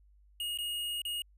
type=tone with dropouts; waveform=square; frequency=2868 Hz; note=F7; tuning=45 cents sharp; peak=-34 dBFS; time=0.4-1.22 s; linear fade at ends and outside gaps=2 ms; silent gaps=0.575-0.586 / 1.018-1.051 s; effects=added 50 Hz sine -59 dBFS peak until 1.37 s